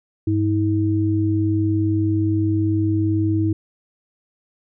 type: tone pair together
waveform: sine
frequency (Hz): 100.9 / 320.3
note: G#2 / E4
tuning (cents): -49 / -50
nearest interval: octave + minor sixth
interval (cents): 1999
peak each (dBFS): -19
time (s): 0.27-3.53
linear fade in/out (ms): 5
effects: none